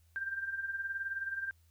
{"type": "tone with tremolo", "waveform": "sine", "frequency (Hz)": 1583, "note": "G6", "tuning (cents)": 17, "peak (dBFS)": -32, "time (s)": [0.16, 1.51], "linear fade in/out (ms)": 0, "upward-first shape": "sine", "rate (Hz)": 19, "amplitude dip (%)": 65, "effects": ["added 82 Hz sine -63 dBFS peak until 1.7 s", "white hiss -74 dBFS RMS until 1.7 s"]}